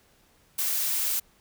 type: noise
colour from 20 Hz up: blue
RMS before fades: -27 dBFS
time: 0.58-1.2 s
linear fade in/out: 10 ms
effects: pink hiss -62 dBFS RMS until 1.4 s